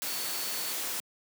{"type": "tone in noise", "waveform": "sine", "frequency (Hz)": 4453, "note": "C#8", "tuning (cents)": 7, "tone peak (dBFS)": -40, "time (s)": [0.07, 0.72], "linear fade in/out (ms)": 0, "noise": "white", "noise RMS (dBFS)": -34, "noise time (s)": [0.02, 1], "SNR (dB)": -9, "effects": ["high-pass 200 Hz 12 dB/octave"]}